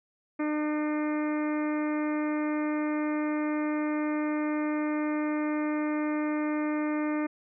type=harmonic tone; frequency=302 Hz; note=D4; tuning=48 cents sharp; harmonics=1 / 2 / 3 / 4 / 5 / 6 / 7 / 8; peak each=-27 / -36 / -41 / -40 / -45 / -44 / -43 / -48 dBFS; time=0.39-7.27 s; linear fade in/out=10 ms; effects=none